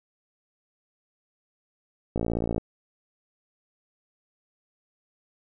click train, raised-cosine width 2 ms, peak -14 dBFS, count 25, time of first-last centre 2.16-2.58 s, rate 57.1 Hz, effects none

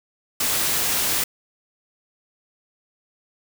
white noise, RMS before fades -22 dBFS, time 0.4-1.24 s, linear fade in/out 5 ms, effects none

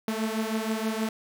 sawtooth beating tone pair, 218 / 224.3 Hz, A3 / A3, -16 / +34 cents, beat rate 6.3 Hz, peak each -25 / -27 dBFS, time 0.08-1.09 s, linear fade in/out 2 ms, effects none

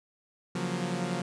sawtooth chord, Gb major seventh, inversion second, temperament equal, 138.59 / 174.61 / 185 / 233.1 Hz, Db3 / F3 / Gb3 / Bb3, 0 / 0 / 0 / 0 cents, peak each -34 / -29 / -31 / -34 dBFS, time 0.55-1.22 s, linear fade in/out 5 ms, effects resampled to 22050 Hz

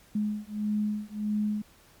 sine beating tone pair, 209.7 / 211.3 Hz, G#3 / G#3, +17 / +30 cents, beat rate 1.6 Hz, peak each -30 dBFS, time 0.15-1.62 s, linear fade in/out 5 ms, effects pink hiss -58 dBFS RMS until 2 s + MP3 96 kbps

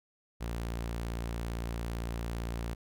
sawtooth tone, 57.7 Hz, A#1, 17 cents flat, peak -30 dBFS, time 0.4-2.75 s, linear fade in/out 20 ms, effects none

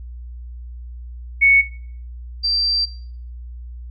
sine tone pair in turn, 2217 / 4698 Hz, C#7 / D8, 0 / 0 cents, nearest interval octave + minor second, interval 1300 cents, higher second, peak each -9 / -16 dBFS, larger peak first, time 1.41-1.62 / 2.43-2.86 s, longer second, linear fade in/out 20 ms, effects noise-tail reverb RT60 0.5 s tail -17 dB re dry + added 60 Hz sine -31 dBFS peak until 3.9 s

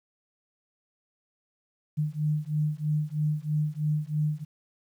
sine beating tone pair, 150 / 153.1 Hz, D3 / D#3, +37 / -28 cents, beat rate 3.1 Hz, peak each -28 dBFS, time 1.97-4.45 s, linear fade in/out 20 ms, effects 10-bit

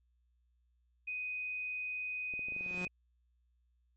sine tone, 2498 Hz, D#7, 6 cents sharp, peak -36 dBFS, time 1.07-2.88 s, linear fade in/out 10 ms
clicks, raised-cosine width 2 ms, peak -38 dBFS, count 12, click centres 2.338 / 2.393 / 2.485 / 2.522 / 2.564 / 2.609 / 2.663 / 2.711 / 2.745 / 2.776 / 2.814 / 2.868 s
sawtooth tone with exponential growth, 180 Hz, F#3, 47 cents flat, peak -34 dBFS, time 2.39-2.85 s, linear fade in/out 2 ms, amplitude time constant 100 ms
effects added 60 Hz sine -70 dBFS peak until 3.96 s + MP3 32 kbps

